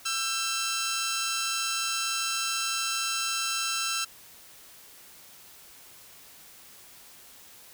10% pulse tone pair together, 1338.3 / 1581 Hz, E6 / G6, +26 / +14 cents, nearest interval minor third, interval 288 cents, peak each -20 / -26 dBFS, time 0.05-4.05 s, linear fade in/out 10 ms, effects white hiss -51 dBFS RMS until 7.73 s

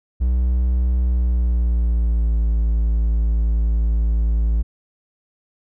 triangle tone with pitch glide, 61.74 to 55.64 Hz, B1 to A1, 0 to +20 cents, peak -13 dBFS, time 0.2-4.63 s, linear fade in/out 20 ms, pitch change -180 cents, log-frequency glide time 1-2.45 s, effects none

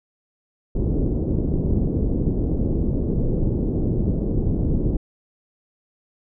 pink low-pass noise, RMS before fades -21 dBFS, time 0.75-4.97 s, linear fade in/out 5 ms, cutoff 410 Hz, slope 24 dB/octave, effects none

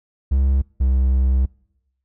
triangle tone pair in turn, 67.3 / 65.01 Hz, C2 / C2, +49 / -11 cents, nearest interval minor second, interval 60 cents, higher first, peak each -12 dBFS, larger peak neither, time 0.31-0.62 / 0.8-1.46 s, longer second, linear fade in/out 10 ms, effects noise-tail reverb RT60 0.9 s tail -26 dB re dry

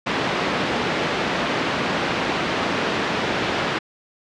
pink band-pass noise, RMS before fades -23 dBFS, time 0.06-3.79 s, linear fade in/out 10 ms, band 200 to 3400 Hz, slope 12 dB/octave, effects low-pass 6000 Hz 12 dB/octave

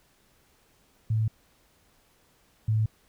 sine tone pair in turn, 110 / 109.18 Hz, A2 / A2, 0 / -13 cents, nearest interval unison, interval 13 cents, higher first, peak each -22 / -21 dBFS, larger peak second, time 1.1-1.28 / 2.68-2.86 s, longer neither, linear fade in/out 5 ms, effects pink hiss -64 dBFS RMS until 3.08 s

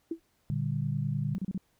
sine tone with exponential decay, 329.6 Hz, E4, in tune, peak -26 dBFS, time 0.11-0.2 s, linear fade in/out 5 ms, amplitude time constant 19 ms
sine chord, G minor, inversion first, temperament equal, 116.54 / 146.83 / 196 Hz, Bb2 / D3 / G3, 0 / 0 / 0 cents, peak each -33 / -30 / -36 dBFS, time 0.5-1.35 s, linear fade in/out 0 ms
sine tone bursts, 189.2 Hz, F#3, 39 cents sharp, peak -29 dBFS, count 4, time 1.35-1.578 s, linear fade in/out 2 ms, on 33 ms, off 32 ms
effects pink hiss -71 dBFS RMS until 1.79 s

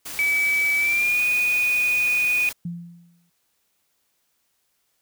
white noise, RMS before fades -34 dBFS, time 0.05-2.53 s, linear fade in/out 10 ms
sine tone with pitch glide, 2292 to 2471 Hz, D7 to D#7, -43 to -13 cents, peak -18 dBFS, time 0.19-2.49 s, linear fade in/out 0 ms, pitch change +130 cents, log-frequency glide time 0.78-1.21 s
sine tone with exponential decay, 171.8 Hz, F3, 28 cents flat, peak -25 dBFS, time 2.65-3.3 s, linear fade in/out 5 ms, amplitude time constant 140 ms
effects white hiss -70 dBFS RMS until 5.01 s

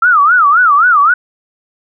sine tone with vibrato, 1298 Hz, E6, 27 cents flat, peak -5 dBFS, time 0.02-1.14 s, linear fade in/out 5 ms, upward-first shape sine, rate 3.8 Hz, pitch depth 240 cents each way, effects none

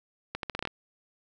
accelerating click train, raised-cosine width 0.3 ms, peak -16 dBFS, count 8, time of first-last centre 0.35-0.674 s, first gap 82 ms, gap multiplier 0.8, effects none

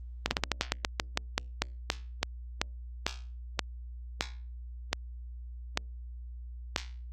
slowing click train, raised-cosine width 0.2 ms, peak -8 dBFS, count 21, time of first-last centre 0.26-6.762 s, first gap 50 ms, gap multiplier 1.17, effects added 60 Hz sine -40 dBFS peak until 7.12 s + Opus 32 kbps

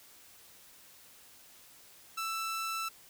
sawtooth tone, 1326 Hz, E6, 10 cents sharp, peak -30 dBFS, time 2.17-2.89 s, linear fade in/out 10 ms, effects white hiss -57 dBFS RMS until 3.09 s

